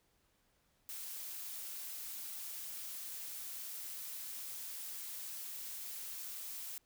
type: noise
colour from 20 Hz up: blue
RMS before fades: -45 dBFS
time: 0.89-6.78 s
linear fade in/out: 0 ms
effects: pink hiss -75 dBFS RMS until 6.85 s